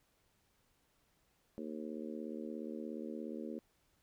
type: harmonic tone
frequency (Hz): 77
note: D#2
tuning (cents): -17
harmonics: 3 / 4 / 5 / 6 / 7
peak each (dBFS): -44 / -46 / -48 / -50 / -51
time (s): 1.58-3.59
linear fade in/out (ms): 0
effects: pink hiss -75 dBFS RMS until 4.02 s